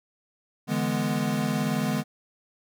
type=chord; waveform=square; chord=E dominant seventh; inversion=third; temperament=equal; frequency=146.83 / 164.81 / 207.7 / 246.9 Hz; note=D3 / E3 / G#3 / B3; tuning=0 / 0 / 0 / 0 cents; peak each=-31 / -33 / -29 / -30 dBFS; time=0.67-2.04 s; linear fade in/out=50 ms; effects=none